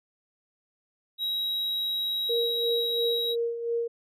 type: tone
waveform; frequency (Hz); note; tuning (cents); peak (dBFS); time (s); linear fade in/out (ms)
triangle; 3841; B7; -49; -25; 1.18-3.36; 50
type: tone with tremolo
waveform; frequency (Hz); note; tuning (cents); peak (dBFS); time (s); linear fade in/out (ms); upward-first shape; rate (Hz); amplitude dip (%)
sine; 467.3; A#4; +4; -24; 2.29-3.88; 10; sine; 2.9; 60
effects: none